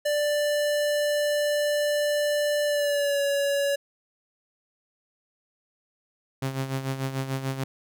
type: tone with pitch glide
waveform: square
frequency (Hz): 589 to 564.4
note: D5 to C#5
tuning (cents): +5 to +31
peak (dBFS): -23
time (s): 0.05-3.76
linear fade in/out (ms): 10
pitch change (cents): -74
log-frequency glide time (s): 2.65-3.21
type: tone with tremolo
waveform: sawtooth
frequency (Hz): 133.9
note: C3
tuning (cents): +40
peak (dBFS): -21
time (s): 6.42-7.64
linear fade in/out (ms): 5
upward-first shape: sine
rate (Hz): 6.8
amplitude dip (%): 65
effects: none